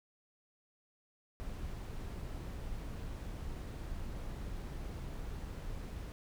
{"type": "noise", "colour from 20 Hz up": "brown", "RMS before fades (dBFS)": -42, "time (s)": [1.4, 6.12], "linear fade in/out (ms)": 0, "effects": []}